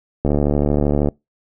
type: click train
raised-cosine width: 2 ms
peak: -4 dBFS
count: 62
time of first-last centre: 0.25-1.087 s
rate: 72.9 Hz
effects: noise-tail reverb RT60 0.2 s tail -25 dB re dry